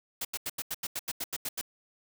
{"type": "noise bursts", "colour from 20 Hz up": "white", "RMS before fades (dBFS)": -34, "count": 12, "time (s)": [0.21, 1.613], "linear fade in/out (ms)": 5, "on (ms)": 39, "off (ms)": 85, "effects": []}